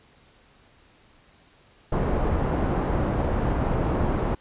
pink low-pass noise, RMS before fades -24 dBFS, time 1.92-4.35 s, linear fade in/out 5 ms, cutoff 900 Hz, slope 12 dB/octave, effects pink hiss -57 dBFS RMS until 4.4 s + resampled to 8000 Hz

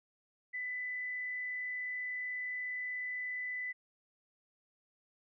sine tone with frequency modulation, 1997 Hz, B6, 19 cents sharp, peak -36 dBFS, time 0.53-3.73 s, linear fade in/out 20 ms, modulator 43.4 Hz, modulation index 0.32, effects none

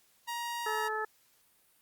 sawtooth tone, 944 Hz, A#5, 22 cents sharp, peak -31 dBFS, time 0.27-0.89 s, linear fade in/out 20 ms
harmonic tone, 433.2 Hz, A4, 27 cents flat, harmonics 1 / 2 / 3 / 4, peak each -37 / -37 / -37 / -37 dBFS, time 0.66-1.05 s, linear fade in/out 5 ms
effects white hiss -67 dBFS RMS until 1.81 s + Opus 48 kbps

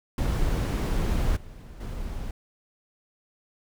brown noise with level steps, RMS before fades -24 / -43 / -34 dBFS, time 0.18-2.31 s, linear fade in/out 2 ms, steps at 1.36 / 1.8 s, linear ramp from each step 10 ms, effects none

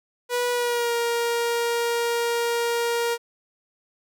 sawtooth tone with pitch glide, 488.1 to 470.1 Hz, B4 to A#4, -20 to +15 cents, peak -18 dBFS, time 0.29-3.18 s, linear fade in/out 50 ms, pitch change -65 cents, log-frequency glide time 0.51-0.93 s, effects none

